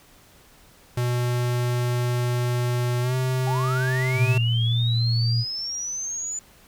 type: tone with pitch glide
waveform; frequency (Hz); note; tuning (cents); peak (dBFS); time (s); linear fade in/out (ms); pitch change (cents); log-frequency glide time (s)
square; 122.3 to 129.12; B2 to C3; -16 to -23; -22; 0.97-4.38; 5; +93; 3.01-3.15
type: linear sweep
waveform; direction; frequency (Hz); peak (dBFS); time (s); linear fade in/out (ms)
sine; up; 784 to 7040; -27; 3.47-6.39; 2
type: tone with vibrato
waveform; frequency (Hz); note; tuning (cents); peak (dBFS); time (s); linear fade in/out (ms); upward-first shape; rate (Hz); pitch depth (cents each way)
sine; 116.2; A#2; -5; -19; 4.14-5.45; 50; sine; 3.5; 12
effects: pink hiss -53 dBFS RMS until 6.67 s